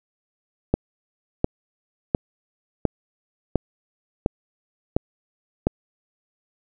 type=click train; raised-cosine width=2 ms; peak=-4 dBFS; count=8; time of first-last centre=0.74-5.67 s; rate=1.42 Hz; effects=none